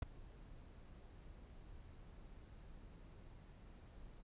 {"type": "noise with ADSR envelope", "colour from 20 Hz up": "brown", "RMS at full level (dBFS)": -34, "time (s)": [0.02, 4.23], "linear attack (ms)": 6, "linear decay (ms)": 8, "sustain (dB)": -23, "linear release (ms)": 31, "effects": ["resampled to 8000 Hz"]}